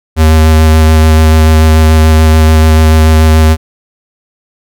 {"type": "tone with vibrato", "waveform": "square", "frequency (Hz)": 78.9, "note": "D#2", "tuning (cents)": 25, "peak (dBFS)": -3, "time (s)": [0.16, 3.57], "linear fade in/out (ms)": 50, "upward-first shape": "square", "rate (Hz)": 6.9, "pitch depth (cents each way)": 11, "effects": []}